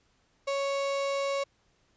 35% pulse tone, 554.4 Hz, C#5, in tune, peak -26 dBFS, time 0.47-1.44 s, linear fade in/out 10 ms, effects pink hiss -69 dBFS RMS until 1.96 s + resampled to 16000 Hz

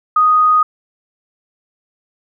sine tone, 1244 Hz, D#6, 1 cent flat, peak -8 dBFS, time 0.16-0.63 s, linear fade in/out 5 ms, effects none

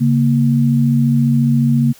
sine tone pair together, 138.6 / 233.1 Hz, C#3 / A#3, 0 / 0 cents, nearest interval major sixth, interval 900 cents, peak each -13 dBFS, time 0-1.93 s, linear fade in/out 20 ms, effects white hiss -45 dBFS RMS until 1.99 s

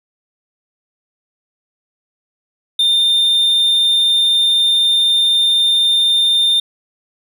triangle tone, 3612 Hz, A7, 45 cents sharp, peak -9 dBFS, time 2.79-6.6 s, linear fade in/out 5 ms, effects none

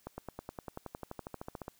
accelerating click train, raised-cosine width 1 ms, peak -26 dBFS, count 20, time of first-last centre 0.07-1.681 s, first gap 110 ms, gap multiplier 0.97, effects white hiss -67 dBFS RMS until 1.79 s

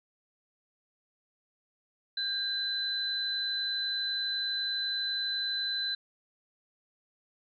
sine tone pair together, 1597 / 4024 Hz, G6 / B7, +32 / +32 cents, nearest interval octave + major third, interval 1600 cents, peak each -37 / -30 dBFS, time 2.17-5.95 s, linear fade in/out 5 ms, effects none

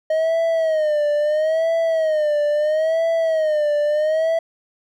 triangle tone with vibrato, 624 Hz, D#5, 5 cents sharp, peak -14 dBFS, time 0.1-4.39 s, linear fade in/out 5 ms, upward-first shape sine, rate 0.75 Hz, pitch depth 100 cents each way, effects none

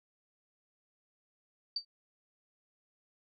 sine tone with exponential decay, 4618 Hz, D8, 30 cents flat, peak -28 dBFS, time 1.76-1.85 s, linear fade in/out 5 ms, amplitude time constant 19 ms, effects none

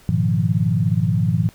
sine chord, F half-diminished seventh, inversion first, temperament equal with one note detuned, 103.83 / 120.58 / 155.56 / 174.61 Hz, Ab2 / Cb3 / Eb3 / F3, 0 / -41 / 0 / 0 cents, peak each -21 dBFS, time 0.09-1.49 s, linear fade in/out 0 ms, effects pink hiss -50 dBFS RMS until 1.54 s

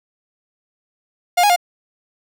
45% pulse tone with pitch steps, 708 / 825 / 707 Hz, F5 / G#5 / F5, +23 / -12 / +21 cents, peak -11 dBFS, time 1.37-1.562 s, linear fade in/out 10 ms, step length 64 ms, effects none

